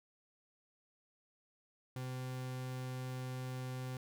40% pulse tone, 128.2 Hz, C3, 35 cents flat, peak -39 dBFS, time 1.96-3.97 s, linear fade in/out 2 ms, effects none

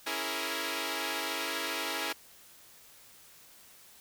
5% pulse chord, A# half-diminished seventh, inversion first, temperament equal, 277.2 / 329.6 / 415.3 / 466.2 Hz, C#4 / E4 / G#4 / A#4, 0 / 0 / 0 / 0 cents, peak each -28 / -25 / -28 / -26 dBFS, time 0.06-2.13 s, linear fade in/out 10 ms, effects white hiss -56 dBFS RMS until 4 s

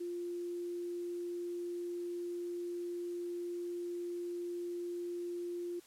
sine tone, 349.2 Hz, F4, in tune, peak -37 dBFS, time 0-5.8 s, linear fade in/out 10 ms, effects white hiss -62 dBFS RMS until 5.86 s + low-pass 12000 Hz 12 dB/octave

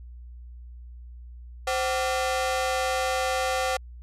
sawtooth ring-modulated tone, 640 Hz, D#5, 49 cents sharp, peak -17 dBFS, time 1.67-3.77 s, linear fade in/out 5 ms, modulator 119 Hz, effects added 60 Hz sine -40 dBFS peak until 4.02 s + low-pass 10000 Hz 12 dB/octave

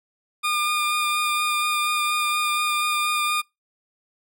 20% pulse tone with vibrato, 1210 Hz, D#6, 49 cents flat, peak -16 dBFS, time 0.43-3.42 s, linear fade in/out 20 ms, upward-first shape sine, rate 4.2 Hz, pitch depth 14 cents each way, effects noise-tail reverb RT60 0.2 s tail -24 dB re dry

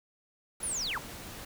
pink noise, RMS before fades -44 dBFS, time 0.6-1.45 s, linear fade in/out 5 ms
sine linear sweep, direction down, 10548 to 837 Hz, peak -31 dBFS, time 0.63-0.98 s, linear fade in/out 0 ms
effects none

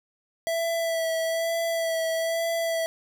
square tone with vibrato, 659.3 Hz, E5, in tune, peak -25 dBFS, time 0.47-2.86 s, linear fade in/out 0 ms, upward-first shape sine, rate 1.1 Hz, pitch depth 21 cents each way, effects none

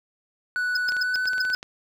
triangle tone with pitch glide, 1480 to 1501.5 Hz, F#6 to F#6, 0 to +25 cents, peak -21 dBFS, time 0.56-1.55 s, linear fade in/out 0 ms, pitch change +25 cents, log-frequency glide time 0.96-1.17 s
triangle tone bursts, 5050 Hz, D#8, 25 cents sharp, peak -21 dBFS, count 7, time 0.75-1.55 s, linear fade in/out 5 ms, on 20 ms, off 110 ms
clicks, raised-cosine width 0.2 ms, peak -20 dBFS, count 11, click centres 0.889 / 0.921 / 0.967 / 1.158 / 1.256 / 1.333 / 1.381 / 1.451 / 1.501 / 1.547 / 1.629 s
effects none

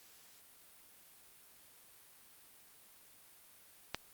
click, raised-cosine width 0.2 ms, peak -17 dBFS, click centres 3.946 s, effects white hiss -61 dBFS RMS until 4.13 s + Opus 48 kbps

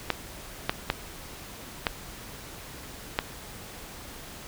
clicks, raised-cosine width 0.3 ms, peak -7 dBFS, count 5, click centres 0.103 / 0.695 / 0.901 / 1.868 / 3.189 s, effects pink hiss -43 dBFS RMS until 4.47 s

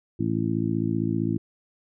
harmonic tone, 55.4 Hz, A1, 13 cents sharp, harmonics 2 / 3 / 4 / 5 / 6, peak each -29 / -29 / -29 / -29 / -29 dBFS, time 0.19-1.38 s, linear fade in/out 10 ms, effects none

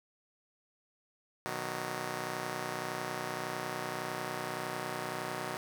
5% pulse chord, B major, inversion none, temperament just, 123.47 / 154.34 / 185.21 Hz, B2 / D#3 / F#3, 0 / -14 / +2 cents, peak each -30 dBFS, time 1.46-5.57 s, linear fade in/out 0 ms, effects none

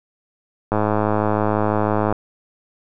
click train, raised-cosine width 1 ms, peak -5 dBFS, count 150, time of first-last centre 0.72-2.126 s, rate 106 Hz, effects none

